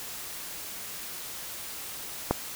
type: click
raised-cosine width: 1 ms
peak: -8 dBFS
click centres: 2.31 s
effects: white hiss -39 dBFS RMS until 2.55 s